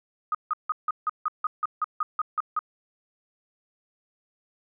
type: tone bursts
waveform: sine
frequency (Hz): 1246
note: D#6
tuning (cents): +2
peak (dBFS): -22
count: 13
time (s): 0.32-2.591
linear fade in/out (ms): 2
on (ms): 27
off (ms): 160
effects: none